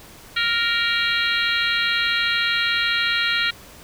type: harmonic tone with a mistuned harmonic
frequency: 466.2 Hz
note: A#4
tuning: in tune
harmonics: 3 / 4 / 5 / 6 / 7 / 8 / 9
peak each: -24 / -25 / -26 / -27 / -27 / -28 / -29 dBFS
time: 0.36-3.51 s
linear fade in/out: 10 ms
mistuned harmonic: 8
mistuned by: +60 cents
effects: pink hiss -44 dBFS RMS until 3.83 s